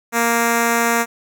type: tone with notch filter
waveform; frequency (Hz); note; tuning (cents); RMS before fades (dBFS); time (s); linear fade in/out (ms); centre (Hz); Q
5% pulse; 233.1; A#3; 0; -17; 0.12-1.06; 50; 3100; 1.6
effects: none